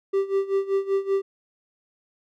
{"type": "tone with tremolo", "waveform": "triangle", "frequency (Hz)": 391.3, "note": "G4", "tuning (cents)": -3, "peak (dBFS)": -16, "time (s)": [0.13, 1.22], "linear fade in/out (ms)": 10, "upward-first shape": "sine", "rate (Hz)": 5.2, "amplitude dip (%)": 85, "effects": []}